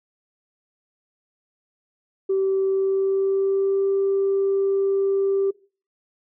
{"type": "tone with pitch glide", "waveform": "sine", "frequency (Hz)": [385.8, 392.1], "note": ["G4", "G4"], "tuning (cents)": [-28, 0], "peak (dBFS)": -17, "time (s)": [2.29, 5.51], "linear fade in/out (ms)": 10, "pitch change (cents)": 28, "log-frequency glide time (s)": [2.67, 3.87], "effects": ["noise-tail reverb RT60 0.4 s tail -22 dB re dry", "tanh soft clip ceiling -14 dBFS"]}